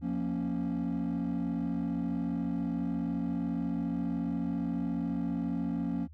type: chord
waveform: triangle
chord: Bb minor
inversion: second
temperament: equal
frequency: 174.61 / 233.1 / 277.2 Hz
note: F3 / Bb3 / Db4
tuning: 0 / 0 / 0 cents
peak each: -31 dBFS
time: 0.01-6.08 s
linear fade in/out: 50 ms
effects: tanh soft clip ceiling -24 dBFS + added 78 Hz sine -48 dBFS peak until 6.13 s